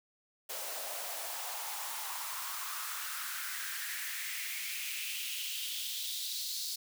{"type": "noise with high-pass filter sweep", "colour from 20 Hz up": "white", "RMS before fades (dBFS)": -39, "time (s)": [0.49, 6.76], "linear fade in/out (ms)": 10, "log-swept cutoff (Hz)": [550, 4500], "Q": 3.6, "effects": []}